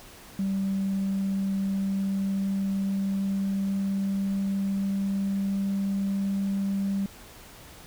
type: tone with pitch glide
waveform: sine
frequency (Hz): 194.3 to 196.67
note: G3 to G3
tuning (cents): -15 to +6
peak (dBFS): -23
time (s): 0.39-7.06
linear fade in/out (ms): 2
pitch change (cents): +21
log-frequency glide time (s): 0.5-5.72
effects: tanh soft clip ceiling -21 dBFS + pink hiss -48 dBFS RMS until 7.86 s